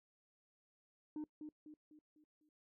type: tone with echo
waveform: sine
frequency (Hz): 303.8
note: D#4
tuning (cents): -41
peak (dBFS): -38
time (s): 1.16-1.24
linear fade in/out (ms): 2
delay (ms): 250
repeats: 5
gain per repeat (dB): -7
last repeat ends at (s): 2.49
effects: noise-tail reverb RT60 0.1 s tail -24 dB re dry + tanh soft clip ceiling -40 dBFS